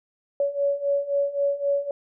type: beating tone pair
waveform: sine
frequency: 562 / 565.8 Hz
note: C#5 / C#5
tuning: +24 / +35 cents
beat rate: 3.8 Hz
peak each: -26 / -23 dBFS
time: 0.4-1.91 s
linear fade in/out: 2 ms
effects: none